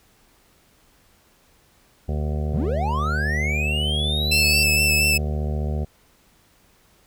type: harmonic tone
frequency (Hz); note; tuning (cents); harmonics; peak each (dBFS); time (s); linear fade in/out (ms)
74.9; D2; +35; 1 / 2 / 3 / 5 / 6 / 7 / 8 / 9 / 10; -23 / -29 / -33 / -37 / -39 / -40 / -41 / -42 / -43; 2.08-5.85; 10
type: linear sweep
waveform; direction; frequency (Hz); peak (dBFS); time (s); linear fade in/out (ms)
triangle; up; 92.5 to 4758; -22; 2.53-4.63; 0
type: tone with vibrato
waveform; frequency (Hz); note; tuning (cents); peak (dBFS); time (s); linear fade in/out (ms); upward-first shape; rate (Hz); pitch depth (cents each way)
sawtooth; 2637; E7; 0; -14; 4.31-5.18; 10; sine; 4.3; 26
effects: pink hiss -58 dBFS RMS until 7.06 s